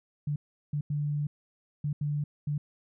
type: tone bursts at uneven times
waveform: sine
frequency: 146.83 Hz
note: D3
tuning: in tune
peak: -27 dBFS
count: 6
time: 0.27-0.36 / 0.73-0.81 / 0.9-1.27 / 1.84-1.93 / 2.01-2.24 / 2.47-2.58 s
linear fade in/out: 5 ms
effects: none